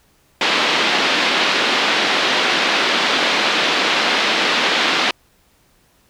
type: band-pass noise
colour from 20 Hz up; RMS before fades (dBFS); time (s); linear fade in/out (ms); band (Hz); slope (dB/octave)
white; -17; 0.41-5.11; 2; 210 to 3900; 24
effects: pink hiss -57 dBFS RMS until 6.09 s